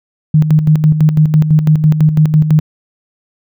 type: tone with tremolo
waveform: sine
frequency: 154.3 Hz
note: D#3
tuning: 14 cents flat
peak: -4 dBFS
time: 0.34-2.6 s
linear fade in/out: 5 ms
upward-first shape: square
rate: 6 Hz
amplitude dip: 60%
effects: none